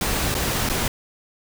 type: noise with dropouts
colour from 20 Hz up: pink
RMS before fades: -23 dBFS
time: 0.01-0.88 s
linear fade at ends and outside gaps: 2 ms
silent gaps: 0.343-0.35 / 0.69-0.697 s
effects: none